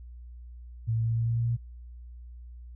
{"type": "tone with pitch steps", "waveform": "sine", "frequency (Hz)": [112.7, 113.55, 114.41, 115.27, 116.14, 117.01, 117.89], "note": ["A2", "A#2", "A#2", "A#2", "A#2", "A#2", "A#2"], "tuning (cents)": [42, -45, -32, -19, -6, 7, 20], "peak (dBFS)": -24, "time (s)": [0.87, 1.57], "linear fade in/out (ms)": 20, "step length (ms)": 100, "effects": ["added 60 Hz sine -42 dBFS peak until 2.75 s"]}